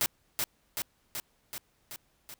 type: noise with echo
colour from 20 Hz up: white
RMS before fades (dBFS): -27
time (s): 0.01-0.06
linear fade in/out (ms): 0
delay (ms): 380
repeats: 6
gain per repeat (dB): -3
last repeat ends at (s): 2.34
effects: pink hiss -70 dBFS RMS until 2.39 s